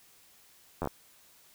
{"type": "slowing click train", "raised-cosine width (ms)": 1, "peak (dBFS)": -18, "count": 5, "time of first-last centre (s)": [0.82, 0.873], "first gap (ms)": 11, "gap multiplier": 1.13, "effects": ["white hiss -60 dBFS RMS until 1.54 s"]}